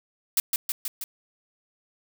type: noise with echo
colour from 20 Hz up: blue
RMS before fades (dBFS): -21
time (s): 0.37-0.4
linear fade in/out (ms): 2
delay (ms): 160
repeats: 4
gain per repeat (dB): -3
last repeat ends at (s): 1.04
effects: none